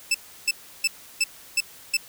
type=tone bursts; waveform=20% pulse; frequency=2637 Hz; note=E7; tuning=in tune; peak=-14 dBFS; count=6; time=0.11-1.97 s; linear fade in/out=5 ms; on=35 ms; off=330 ms; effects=white hiss -47 dBFS RMS until 2.08 s